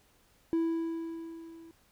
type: tone with level ramp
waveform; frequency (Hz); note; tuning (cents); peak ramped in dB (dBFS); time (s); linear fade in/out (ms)
triangle; 329.6; E4; 0; -22 to -47; 0.53-1.71; 0
effects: tanh soft clip ceiling -19 dBFS + pink hiss -66 dBFS RMS until 1.91 s